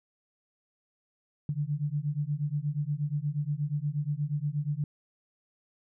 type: beating tone pair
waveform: sine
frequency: 142.9 / 151.3 Hz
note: D3 / D#3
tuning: -47 / -48 cents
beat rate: 8.4 Hz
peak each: -31 dBFS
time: 1.49-4.84 s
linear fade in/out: 2 ms
effects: none